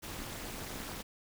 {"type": "noise with amplitude modulation", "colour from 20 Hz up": "pink", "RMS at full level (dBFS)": -38, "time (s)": [0.02, 1.03], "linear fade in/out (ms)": 20, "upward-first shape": "sine", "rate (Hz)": 247, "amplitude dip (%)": 100, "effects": []}